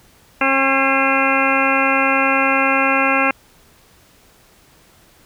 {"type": "harmonic tone with a mistuned harmonic", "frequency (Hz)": 270, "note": "C#4", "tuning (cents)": -45, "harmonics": [1, 2, 3, 4, 5, 6, 8, 9, 10], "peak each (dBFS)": [-22, -22, -22, -22, -22, -22, -22, -22, -22], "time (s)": [0.41, 3.31], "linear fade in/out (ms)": 2, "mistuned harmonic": 8, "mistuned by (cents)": -49, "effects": ["pink hiss -51 dBFS RMS until 5.25 s"]}